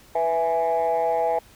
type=chord; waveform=sine; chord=E major; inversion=second; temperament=equal; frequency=493.9 / 659.3 / 830.6 Hz; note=B4 / E5 / G#5; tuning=0 / 0 / 0 cents; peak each=-24 / -22 / -22 dBFS; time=0.15-1.39 s; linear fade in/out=5 ms; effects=tanh soft clip ceiling -15 dBFS + pink hiss -52 dBFS RMS until 1.55 s